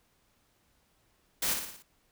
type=noise with echo; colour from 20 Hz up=white; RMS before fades=-30 dBFS; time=1.42-1.54 s; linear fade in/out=5 ms; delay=57 ms; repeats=5; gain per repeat=-5 dB; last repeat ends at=1.825 s; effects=pink hiss -70 dBFS RMS until 2.11 s